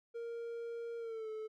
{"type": "tone with pitch glide", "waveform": "triangle", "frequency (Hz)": [466.2, 435], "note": ["A#4", "A4"], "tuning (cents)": [0, -20], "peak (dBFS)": -38, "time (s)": [0.14, 1.48], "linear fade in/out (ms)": 20, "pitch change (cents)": -120, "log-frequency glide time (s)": [0.98, 1.29], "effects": []}